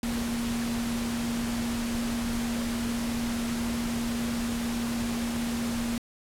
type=tone in noise; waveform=sine; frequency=234.8 Hz; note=A#3; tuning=13 cents sharp; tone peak=-28 dBFS; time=0.03-5.98 s; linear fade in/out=2 ms; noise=pink; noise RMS=-35 dBFS; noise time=0.03-5.98 s; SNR=+4 dB; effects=low-pass 12000 Hz 12 dB/octave